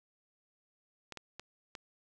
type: clicks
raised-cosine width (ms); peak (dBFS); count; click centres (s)
0.2; -26; 4; 1.123 / 1.173 / 1.396 / 1.752
effects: 11-bit